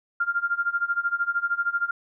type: tone with tremolo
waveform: sine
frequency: 1396.9 Hz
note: F6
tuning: in tune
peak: -19 dBFS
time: 0.2-1.91 s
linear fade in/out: 5 ms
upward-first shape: sine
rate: 13 Hz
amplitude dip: 90%
effects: none